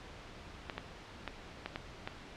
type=clicks; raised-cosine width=0.3 ms; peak=-21 dBFS; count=6; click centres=0.698 / 0.78 / 1.277 / 1.66 / 1.759 / 2.075 s; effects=pink hiss -50 dBFS RMS until 2.36 s + low-pass 4000 Hz 12 dB/octave